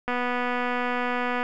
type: click train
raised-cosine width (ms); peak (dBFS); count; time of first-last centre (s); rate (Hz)
0.5; -13; 333; 0.08-1.43; 246
effects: none